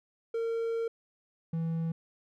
triangle tone pair in turn, 458 / 164.14 Hz, A#4 / E3, -31 / -7 cents, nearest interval octave + tritone, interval 1776 cents, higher first, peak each -27 dBFS, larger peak neither, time 0.34-0.88 / 1.53-1.92 s, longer first, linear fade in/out 5 ms, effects none

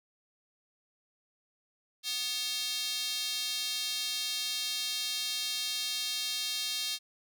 square tone with high-pass filter, 246.9 Hz, B3, in tune, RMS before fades -34 dBFS, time 2.03-6.99 s, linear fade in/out 50 ms, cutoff 3800 Hz, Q 2.7, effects none

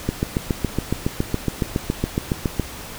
click train, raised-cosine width 3 ms, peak -6 dBFS, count 19, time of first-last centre 0.09-2.597 s, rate 7.18 Hz, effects pink hiss -35 dBFS RMS until 2.98 s

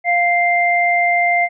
sine tone pair together, 698.5 / 2093 Hz, F5 / C7, 0 / 0 cents, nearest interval octave + perfect fifth, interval 1900 cents, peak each -15 dBFS, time 0.04-1.49 s, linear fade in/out 50 ms, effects none

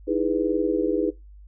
sine chord, E major seventh, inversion third, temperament just, 309 / 329.6 / 412 / 494.4 Hz, D#4 / E4 / G#4 / B4, -12 / 0 / -14 / +2 cents, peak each -26 dBFS, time 0.07-1.11 s, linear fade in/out 20 ms, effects noise-tail reverb RT60 0.2 s tail -20 dB re dry + added 50 Hz sine -43 dBFS peak until 1.47 s

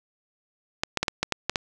clicks, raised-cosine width 0.2 ms, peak -6 dBFS, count 8, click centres 0.835 / 0.973 / 1.03 / 1.082 / 1.23 / 1.323 / 1.496 / 1.558 s, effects none

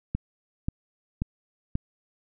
click train, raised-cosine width 5 ms, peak -14 dBFS, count 4, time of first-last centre 0.15-1.754 s, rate 1.87 Hz, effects none

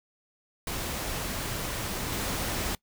pink noise with level steps, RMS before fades -33 / -31 dBFS, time 0.67-2.75 s, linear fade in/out 2 ms, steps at 2.12 s, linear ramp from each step 5 ms, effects noise-tail reverb RT60 0.1 s tail -22 dB re dry

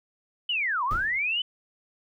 sine linear two-way sweep, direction down then up, 3052 to 932.3 to 3052 Hz, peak -24 dBFS, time 0.49-1.42 s, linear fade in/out 5 ms, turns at 0.84 s
brown noise with exponential decay, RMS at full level -30 dBFS, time 0.91-1.28 s, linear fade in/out 0 ms, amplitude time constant 79 ms
effects none

